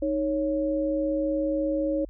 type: tone pair together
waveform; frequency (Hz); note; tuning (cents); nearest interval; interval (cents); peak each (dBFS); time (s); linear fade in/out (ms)
sine; 311.1 / 554.3; D#4 / C#5; 0 / 0; minor seventh; 1000; -26; 0.02-2.05; 5
effects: added 48 Hz sine -41 dBFS peak until 2.09 s